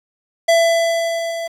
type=tone with level ramp; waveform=square; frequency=668 Hz; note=E5; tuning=23 cents sharp; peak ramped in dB=-10 to -24 dBFS; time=0.48-1.48 s; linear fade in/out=10 ms; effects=low-pass 9000 Hz 12 dB/octave + 7-bit